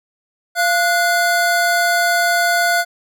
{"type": "tone pair together", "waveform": "square", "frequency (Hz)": [691.4, 1465], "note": ["F5", "F#6"], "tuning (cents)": [-18, -18], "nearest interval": "octave + minor second", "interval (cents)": 1300, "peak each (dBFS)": -17, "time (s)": [0.55, 2.85], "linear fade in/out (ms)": 50, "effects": []}